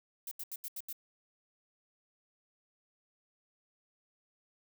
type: noise bursts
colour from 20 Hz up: violet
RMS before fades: -41 dBFS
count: 6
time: 0.27-0.928 s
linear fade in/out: 2 ms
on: 43 ms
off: 80 ms
effects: none